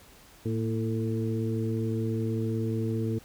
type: harmonic tone with a mistuned harmonic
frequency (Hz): 111.4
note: A2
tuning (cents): +22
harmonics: 1 / 2 / 3 / 4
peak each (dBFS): -29 / -32 / -34 / -35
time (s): 0.45-3.19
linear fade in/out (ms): 10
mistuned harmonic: 2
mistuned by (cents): +47
effects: pink hiss -54 dBFS RMS until 3.24 s